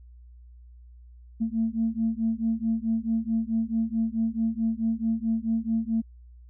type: beating tone pair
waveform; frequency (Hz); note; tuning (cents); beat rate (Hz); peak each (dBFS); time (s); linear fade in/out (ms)
sine; 223.1 / 227.7; A3 / A#3; +24 / -40; 4.6; -26; 1.4-6.02; 20
effects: tanh soft clip ceiling -16 dBFS + added 60 Hz sine -46 dBFS peak until 6.49 s